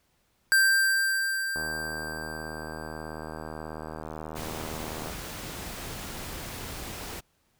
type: tone with exponential decay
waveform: square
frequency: 1574 Hz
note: G6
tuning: 7 cents sharp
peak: -18 dBFS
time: 0.52-4.02 s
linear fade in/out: 0 ms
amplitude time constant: 760 ms
type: click train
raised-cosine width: 1 ms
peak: -23 dBFS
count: 278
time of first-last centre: 1.56-5.098 s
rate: 78.3 Hz
type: noise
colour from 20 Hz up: pink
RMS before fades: -38 dBFS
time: 4.35-7.21 s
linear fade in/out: 20 ms
effects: pink hiss -70 dBFS RMS until 7.59 s